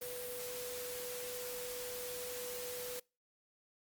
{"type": "tone in noise", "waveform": "sine", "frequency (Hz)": 493.9, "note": "B4", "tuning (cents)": 0, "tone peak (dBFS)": -43, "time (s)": [0.01, 3], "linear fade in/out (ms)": 10, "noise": "white", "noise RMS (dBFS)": -45, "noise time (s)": [0.01, 3], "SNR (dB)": -1, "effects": ["noise-tail reverb RT60 0.3 s tail -26 dB re dry", "Opus 32 kbps"]}